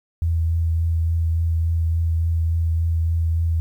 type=tone with vibrato; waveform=sine; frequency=82.41 Hz; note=E2; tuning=in tune; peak=-17 dBFS; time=0.22-3.6 s; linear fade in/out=0 ms; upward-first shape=triangle; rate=3.5 Hz; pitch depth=19 cents each way; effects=9-bit